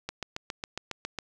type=click train; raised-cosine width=0.2 ms; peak=-16 dBFS; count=9; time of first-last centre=0.09-1.187 s; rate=7.29 Hz; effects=none